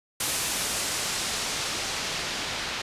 white noise with low-pass filter sweep, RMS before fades -30 dBFS, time 0.2-2.82 s, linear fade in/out 5 ms, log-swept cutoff 11000 to 3900 Hz, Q 0.85, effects resampled to 32000 Hz

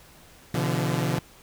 sawtooth tone cluster, 125.6 / 145.6 / 170.5 Hz, B2 / D3 / F3, +30 / -15 / -41 cents, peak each -24 dBFS, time 0.54-1.19 s, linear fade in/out 5 ms, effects pink hiss -52 dBFS RMS until 1.42 s

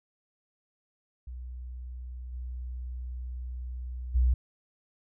sine tone with level steps, 62 Hz, B1, 7 cents sharp, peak -37 / -34 / -20 dBFS, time 1.27-4.34 s, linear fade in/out 5 ms, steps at 2.32 / 4.14 s, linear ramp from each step 20 ms, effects none

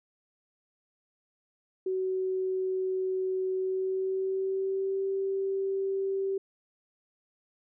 sine tone with pitch glide, 375.3 to 388.3 Hz, F#4 to G4, +25 to -16 cents, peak -27 dBFS, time 1.86-6.38 s, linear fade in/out 5 ms, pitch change +59 cents, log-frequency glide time 3.54-5.04 s, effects none

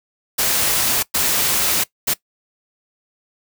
white noise bursts at uneven times, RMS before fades -18 dBFS, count 3, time 0.38-1.03 / 1.14-1.84 / 2.07-2.14 s, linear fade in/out 10 ms, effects noise-tail reverb RT60 0.1 s tail -20 dB re dry

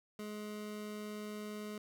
25% pulse tone, 210.6 Hz, G#3, 24 cents sharp, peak -38 dBFS, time 0.19-1.78 s, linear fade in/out 2 ms, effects none

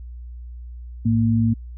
sine tone pair together, 108.55 / 230 Hz, A2 / A#3, -23 / -23 cents, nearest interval octave + minor second, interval 1300 cents, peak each -18 dBFS, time 1.05-1.54 s, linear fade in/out 10 ms, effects added 60 Hz sine -33 dBFS peak until 1.77 s

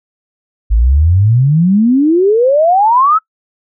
sine exponential sweep, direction up, 50.9 to 1334 Hz, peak -6 dBFS, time 0.7-3.19 s, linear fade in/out 20 ms, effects noise-tail reverb RT60 0.1 s tail -22 dB re dry

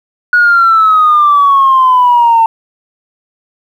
sine exponential sweep, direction down, 1461 to 897 Hz, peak -3 dBFS, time 0.33-2.46 s, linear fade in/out 2 ms, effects tanh soft clip ceiling 0 dBFS + 7-bit

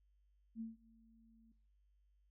sine tone with ADSR envelope, 225.7 Hz, A3, 44 cents sharp, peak -40 dBFS, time 0.55-1.52 s, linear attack 57 ms, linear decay 160 ms, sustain -24 dB, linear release 4 ms, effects noise-tail reverb RT60 0.5 s tail -20 dB re dry + added 50 Hz sine -70 dBFS peak until 2.3 s

